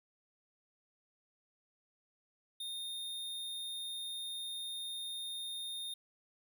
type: tone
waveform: square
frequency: 3662 Hz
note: A#7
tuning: 32 cents flat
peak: -40 dBFS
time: 2.6-5.94 s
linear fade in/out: 5 ms
effects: none